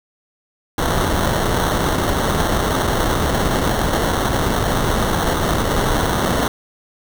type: noise with sample-and-hold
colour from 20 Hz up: pink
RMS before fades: -18 dBFS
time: 0.78-6.48 s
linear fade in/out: 2 ms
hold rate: 2450 Hz
effects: none